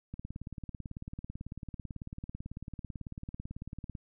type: click train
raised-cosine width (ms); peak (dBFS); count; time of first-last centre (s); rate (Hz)
5; -28; 70; 0.14-3.952; 18.1
effects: none